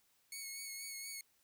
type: tone with vibrato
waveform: 10% pulse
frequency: 2203 Hz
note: C#7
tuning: 11 cents flat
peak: -35 dBFS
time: 0.32-1.21 s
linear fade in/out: 2 ms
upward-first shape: sine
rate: 4.2 Hz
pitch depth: 26 cents each way
effects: white hiss -74 dBFS RMS until 1.43 s